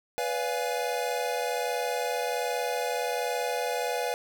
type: chord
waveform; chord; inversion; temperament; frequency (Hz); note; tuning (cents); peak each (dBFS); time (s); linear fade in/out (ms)
square; B diminished seventh; none; equal with one note detuned; 493.9 / 575.2 / 698.5 / 830.6; B4 / D5 / F5 / Ab5; 0 / -36 / 0 / 0; -32 / -36 / -34 / -35; 0.18-4.14; 0
effects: none